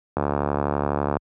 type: click train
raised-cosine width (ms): 1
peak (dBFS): -8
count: 73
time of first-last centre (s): 0.17-1.169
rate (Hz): 72.1
effects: high-pass 60 Hz 12 dB/octave